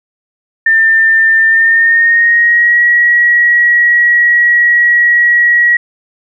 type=tone with pitch glide; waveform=sine; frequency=1795 to 1912.8 Hz; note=A6 to A#6; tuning=+34 to +44 cents; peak=-5 dBFS; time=0.66-5.77 s; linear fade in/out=5 ms; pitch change=+110 cents; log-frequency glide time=1.42-2.82 s; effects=none